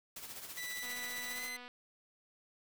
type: noise with tremolo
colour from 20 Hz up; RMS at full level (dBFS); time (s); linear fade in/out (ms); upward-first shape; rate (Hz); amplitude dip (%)
white; -45; 0.16-1.49; 5; sine; 15; 55
type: tone with pitch glide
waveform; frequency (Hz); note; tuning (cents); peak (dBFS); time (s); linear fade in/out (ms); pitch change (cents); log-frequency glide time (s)
sawtooth; 1975.5 to 2037; B6 to C7; 0 to -47; -37; 0.57-1.57; 10; +53; 1.3-1.44
type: click train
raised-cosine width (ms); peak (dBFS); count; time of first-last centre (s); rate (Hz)
0.3; -35; 210; 0.83-1.68; 246
effects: none